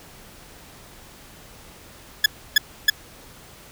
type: tone bursts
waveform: 20% pulse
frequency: 1702 Hz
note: G#6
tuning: 42 cents sharp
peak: -6 dBFS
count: 3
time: 2.24-2.9 s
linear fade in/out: 5 ms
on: 20 ms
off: 300 ms
effects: pink hiss -46 dBFS RMS until 3.71 s